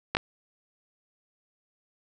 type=clicks; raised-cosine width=0.3 ms; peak=-9 dBFS; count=2; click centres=0.15 / 0.169 s; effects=none